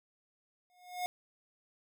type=tone with exponential growth; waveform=square; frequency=721 Hz; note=F#5; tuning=45 cents flat; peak=-31 dBFS; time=0.7-1.06 s; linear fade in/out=0 ms; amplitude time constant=78 ms; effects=none